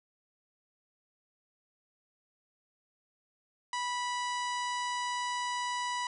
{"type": "harmonic tone", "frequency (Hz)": 982, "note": "B5", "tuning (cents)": -10, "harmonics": [1, 2, 3, 4, 5, 6, 7, 8, 9], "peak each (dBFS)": [-33, -39, -43, -45, -47, -49, -50, -51, -52], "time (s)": [3.73, 6.07], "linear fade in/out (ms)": 2, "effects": []}